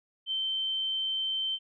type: tone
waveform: sine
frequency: 3104 Hz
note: G7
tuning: 18 cents flat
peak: -28 dBFS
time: 0.26-1.59 s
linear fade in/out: 50 ms
effects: none